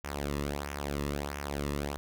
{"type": "tone with flanger", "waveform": "sawtooth", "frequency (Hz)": 71.7, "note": "D2", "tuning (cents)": -41, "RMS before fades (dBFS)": -35, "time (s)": [0.04, 1.97], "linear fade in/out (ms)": 0, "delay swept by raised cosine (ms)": [0.23, 1.33], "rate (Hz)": 1.5, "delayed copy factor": -0.7, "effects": []}